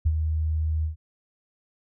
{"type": "tone with ADSR envelope", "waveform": "sine", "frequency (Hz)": 78.5, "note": "D#2", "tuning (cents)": 16, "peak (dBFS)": -16, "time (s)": [0.05, 0.96], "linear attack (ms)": 15, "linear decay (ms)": 50, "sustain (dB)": -6, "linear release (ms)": 120, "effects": []}